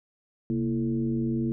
sine tone with frequency modulation, 231.4 Hz, A#3, 13 cents flat, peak -24 dBFS, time 0.5-1.52 s, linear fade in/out 0 ms, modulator 101 Hz, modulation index 1.1, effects none

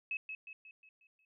sine tone with echo, 2580 Hz, E7, 38 cents flat, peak -34 dBFS, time 0.11-0.17 s, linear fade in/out 2 ms, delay 180 ms, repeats 6, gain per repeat -6 dB, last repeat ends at 1.25 s, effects none

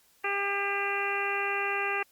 harmonic tone with a mistuned harmonic, 400 Hz, G4, 35 cents sharp, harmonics 1 / 2 / 3 / 4 / 5 / 6 / 7, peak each -35 / -35 / -35 / -35 / -35 / -35 / -35 dBFS, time 0.24-2.03 s, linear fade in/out 5 ms, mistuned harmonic 7, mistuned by -40 cents, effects white hiss -64 dBFS RMS until 2.11 s + Opus 48 kbps

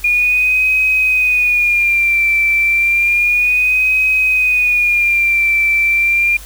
sine tone with vibrato, 2430 Hz, D#7, 42 cents flat, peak -10 dBFS, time 0.04-6.37 s, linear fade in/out 5 ms, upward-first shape sine, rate 0.31 Hz, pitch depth 68 cents each way, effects added 50 Hz sine -33 dBFS peak until 6.45 s + white hiss -37 dBFS RMS until 6.45 s

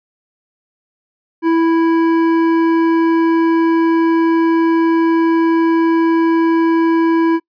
sine tone with hard clipping, 329.6 Hz, E4, in tune, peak -12 dBFS, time 1.42-7.4 s, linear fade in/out 50 ms, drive 11 dB, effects noise-tail reverb RT60 0.1 s tail -26 dB re dry + resampled to 11025 Hz

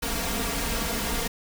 pink noise with comb filter, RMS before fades -28 dBFS, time 0.02-1.28 s, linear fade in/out 10 ms, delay 4.3 ms, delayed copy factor +0.75, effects none

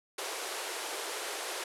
pink band-pass noise, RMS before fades -38 dBFS, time 0.18-1.64 s, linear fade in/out 5 ms, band 360 to 12000 Hz, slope 48 dB/octave, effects none

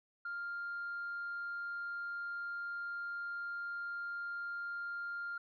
sine tone, 1399 Hz, F6, 3 cents sharp, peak -37 dBFS, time 0.25-5.38 s, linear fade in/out 5 ms, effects tanh soft clip ceiling -35 dBFS

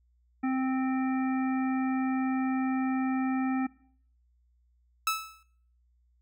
harmonic tone, 261.6 Hz, C4, in tune, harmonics 1 / 3 / 5 / 7 / 9, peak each -26 / -36 / -40 / -43 / -45 dBFS, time 0.43-3.67 s, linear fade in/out 10 ms
sawtooth tone with exponential decay, 1306 Hz, E6, 17 cents flat, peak -19 dBFS, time 5.07-5.43 s, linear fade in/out 2 ms, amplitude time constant 77 ms
effects noise-tail reverb RT60 0.6 s tail -21 dB re dry + added 60 Hz sine -64 dBFS peak until 6.21 s

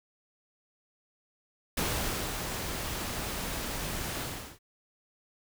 pink noise with ADSR envelope, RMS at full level -30 dBFS, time 1.77-4.59 s, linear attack 6 ms, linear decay 550 ms, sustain -5 dB, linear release 380 ms, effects none

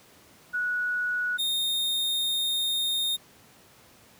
sine / 45% pulse tone pair in turn, 1467 / 3683 Hz, F#6 / A#7, -15 / -22 cents, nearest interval octave + major third, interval 1593 cents, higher second, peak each -25 dBFS, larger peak neither, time 0.53-1.38 / 1.38-3.17 s, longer second, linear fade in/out 20 ms, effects pink hiss -55 dBFS RMS until 4.19 s + high-pass 100 Hz 12 dB/octave

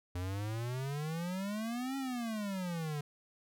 square exponential two-way sweep, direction up then down, 87.31 to 274.9 to 143.6 Hz, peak -36 dBFS, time 0.15-3.01 s, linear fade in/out 5 ms, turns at 1.97 s, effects none

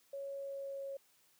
sine tone with pitch glide, 554.4 to 549.3 Hz, C#5 to C#5, 0 to -16 cents, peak -40 dBFS, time 0.13-0.97 s, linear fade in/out 5 ms, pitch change -16 cents, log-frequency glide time 0.31-0.84 s, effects white hiss -70 dBFS RMS until 1.39 s + high-pass 100 Hz 12 dB/octave

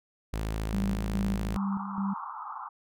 sawtooth tone, 54 Hz, A1, 32 cents flat, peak -26 dBFS, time 0.33-1.57 s, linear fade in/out 5 ms
sine tone with tremolo, 196.8 Hz, G3, 7 cents sharp, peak -27 dBFS, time 0.73-2.14 s, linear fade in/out 10 ms, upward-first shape square, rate 2.4 Hz, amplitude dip 60%
white band-pass noise, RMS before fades -39 dBFS, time 1.55-2.69 s, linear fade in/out 10 ms, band 810 to 1300 Hz, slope 96 dB/octave
effects none

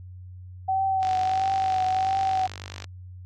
sine tone with vibrato, 760 Hz, F#5, 46 cents sharp, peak -21 dBFS, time 0.68-2.47 s, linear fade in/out 10 ms, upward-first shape triangle, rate 1.5 Hz, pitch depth 34 cents each way
click train, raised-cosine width 0.2 ms, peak -19 dBFS, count 90, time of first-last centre 1.03-2.843 s, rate 49.1 Hz
effects added 91 Hz sine -39 dBFS peak until 3.25 s + AAC 48 kbps

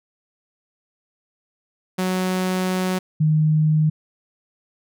sawtooth / sine tone pair in turn, 185 / 154.71 Hz, F#3 / D#3, 0 / -10 cents, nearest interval minor third, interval 310 cents, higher first, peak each -16 / -14 dBFS, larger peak second, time 1.98-2.99 / 3.2-3.9 s, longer first, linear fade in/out 10 ms, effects none

